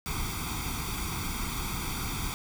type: noise with comb filter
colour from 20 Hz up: pink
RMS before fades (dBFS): -33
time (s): 0.06-2.34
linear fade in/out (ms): 0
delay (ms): 0.86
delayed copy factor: +0.9
effects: none